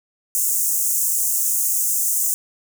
pink high-pass noise, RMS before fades -20 dBFS, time 0.35-2.34 s, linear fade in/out 0 ms, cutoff 6600 Hz, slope 48 dB/octave, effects none

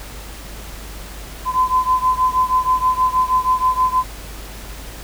sine beating tone pair, 1018 / 1024.3 Hz, C6 / C6, -48 / -37 cents, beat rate 6.3 Hz, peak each -16 / -18 dBFS, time 1.45-4.04 s, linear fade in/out 50 ms, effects added 50 Hz sine -33 dBFS peak until 5.03 s + pink hiss -36 dBFS RMS until 5.03 s

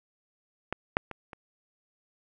clicks, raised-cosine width 0.5 ms, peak -15 / -7 / -23 / -27 dBFS, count 4, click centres 0.726 / 0.969 / 1.113 / 1.332 s, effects none

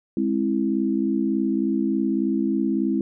sine chord, Ab augmented, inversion none, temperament equal with one note detuned, 207.7 / 266.2 / 329.6 Hz, Ab3 / C4 / E4, 0 / +30 / 0 cents, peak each -24 dBFS, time 0.17-3.01 s, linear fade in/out 2 ms, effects none

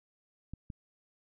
clicks, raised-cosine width 5 ms, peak -29 dBFS, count 2, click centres 0.536 / 0.702 s, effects none

